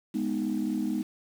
sine chord, G# minor, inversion none, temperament equal, 207.7 / 246.9 / 311.1 Hz, G#3 / B3 / D#4, 0 / 0 / 0 cents, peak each -30 dBFS, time 0.14-1.03 s, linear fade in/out 10 ms, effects tanh soft clip ceiling -20 dBFS + 8-bit

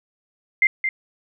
sine tone with echo, 2093 Hz, C7, in tune, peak -12 dBFS, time 0.62-0.67 s, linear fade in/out 2 ms, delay 220 ms, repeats 1, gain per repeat -7 dB, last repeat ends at 0.89 s, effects none

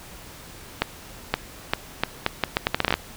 accelerating click train, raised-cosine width 0.3 ms, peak -3 dBFS, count 15, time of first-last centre 0.82-2.94 s, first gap 520 ms, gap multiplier 0.76, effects pink hiss -43 dBFS RMS until 3.16 s

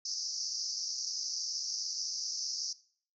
pink band-pass noise, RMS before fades -37 dBFS, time 0.05-2.73 s, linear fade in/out 5 ms, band 4800 to 6100 Hz, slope 96 dB/octave, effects noise-tail reverb RT60 0.5 s tail -19 dB re dry

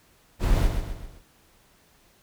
brown noise with echo, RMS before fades -21 dBFS, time 0.39-0.7 s, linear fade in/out 50 ms, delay 130 ms, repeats 4, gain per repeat -6 dB, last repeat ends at 1.22 s, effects pink hiss -60 dBFS RMS until 2.22 s

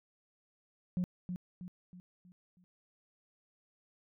sine tone with echo, 179.8 Hz, F#3, 49 cents flat, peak -28 dBFS, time 0.97-1.04 s, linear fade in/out 0 ms, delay 320 ms, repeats 5, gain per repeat -7 dB, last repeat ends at 2.64 s, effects tanh soft clip ceiling -27 dBFS

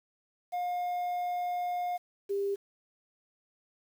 triangle / sine tone pair in turn, 713 / 398.8 Hz, F5 / G4, +36 / +30 cents, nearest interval minor seventh, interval 1006 cents, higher first, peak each -28 dBFS, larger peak neither, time 0.52-1.98 / 2.29-2.56 s, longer first, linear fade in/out 20 ms, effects 9-bit

